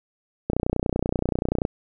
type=click train; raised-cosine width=2 ms; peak=-9 dBFS; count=36; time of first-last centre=0.5-1.651 s; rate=30.4 Hz; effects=none